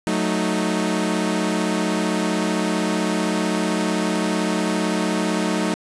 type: chord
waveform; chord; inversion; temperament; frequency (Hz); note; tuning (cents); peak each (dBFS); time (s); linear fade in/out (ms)
sawtooth; D# diminished; first; equal with one note detuned; 184.36 / 220 / 311.1; F#3 / A3 / D#4; -6 / 0 / 0; -20; 0.07-5.74; 0
effects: resampled to 24000 Hz + 7-bit